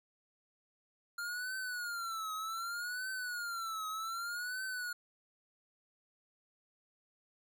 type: tone with vibrato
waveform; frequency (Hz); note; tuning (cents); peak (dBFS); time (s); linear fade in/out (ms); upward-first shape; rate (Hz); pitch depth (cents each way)
square; 1396.9; F6; 0; -38; 1.18-4.93; 5; triangle; 0.65; 170
effects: none